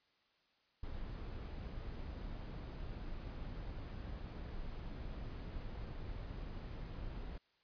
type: noise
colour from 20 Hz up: brown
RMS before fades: -45 dBFS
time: 0.83-7.38 s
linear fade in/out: 5 ms
effects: white hiss -75 dBFS RMS until 7.63 s + resampled to 11025 Hz